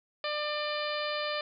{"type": "harmonic tone", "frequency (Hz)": 597, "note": "D5", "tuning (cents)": 28, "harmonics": [1, 2, 3, 4, 5, 6, 7, 8], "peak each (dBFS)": [-34, -37, -39, -40, -41, -42, -42, -43], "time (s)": [0.24, 1.41], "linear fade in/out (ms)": 2, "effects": []}